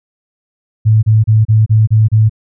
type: tone bursts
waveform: sine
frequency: 109.3 Hz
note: A2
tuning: 11 cents flat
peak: -5 dBFS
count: 7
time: 0.85-2.296 s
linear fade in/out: 20 ms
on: 180 ms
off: 31 ms
effects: none